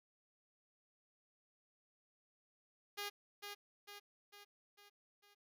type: tone with echo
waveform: 5% pulse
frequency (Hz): 408.5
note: G#4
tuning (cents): -29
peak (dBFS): -30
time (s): 2.97-3.1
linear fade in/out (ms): 20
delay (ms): 450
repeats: 5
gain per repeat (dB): -5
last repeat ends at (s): 5.35
effects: none